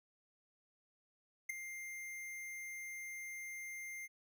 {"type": "tone with ADSR envelope", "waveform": "square", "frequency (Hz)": 2100, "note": "C7", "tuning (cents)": 6, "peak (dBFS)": -34, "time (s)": [1.49, 4.08], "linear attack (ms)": 9, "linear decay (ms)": 8, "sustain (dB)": -11, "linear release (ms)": 31, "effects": []}